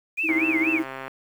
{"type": "tone with vibrato", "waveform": "sine", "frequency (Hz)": 2349, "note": "D7", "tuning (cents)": 0, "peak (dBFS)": -22, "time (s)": [0.17, 0.8], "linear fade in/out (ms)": 20, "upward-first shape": "sine", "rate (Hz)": 4.2, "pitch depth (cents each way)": 230}
{"type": "tone with tremolo", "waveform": "sine", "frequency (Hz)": 320.9, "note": "E4", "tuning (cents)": -46, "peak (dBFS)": -18, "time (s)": [0.23, 0.85], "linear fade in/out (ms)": 50, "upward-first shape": "sine", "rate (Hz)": 16, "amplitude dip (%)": 80}
{"type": "click train", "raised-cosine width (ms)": 0.5, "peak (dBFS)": -19, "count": 106, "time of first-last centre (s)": [0.29, 1.079], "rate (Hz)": 133}
{"effects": ["high-pass 200 Hz 12 dB/octave", "8-bit"]}